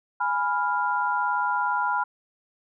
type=chord; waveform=sine; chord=F diminished; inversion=first; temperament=equal; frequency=830.6 / 987.8 / 1396.9 Hz; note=Ab5 / Cb6 / F6; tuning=0 / 0 / 0 cents; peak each=-28 / -25 / -27 dBFS; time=0.2-2.04 s; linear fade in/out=10 ms; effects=none